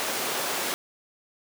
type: high-pass noise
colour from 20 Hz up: pink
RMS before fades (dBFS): -29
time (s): 0-0.74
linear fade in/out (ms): 0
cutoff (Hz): 380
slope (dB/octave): 12
effects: none